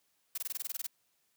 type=noise bursts; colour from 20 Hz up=blue; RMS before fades=-36 dBFS; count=11; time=0.35-0.868 s; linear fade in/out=5 ms; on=28 ms; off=21 ms; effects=white hiss -75 dBFS RMS until 1.36 s + high-pass 80 Hz 12 dB/octave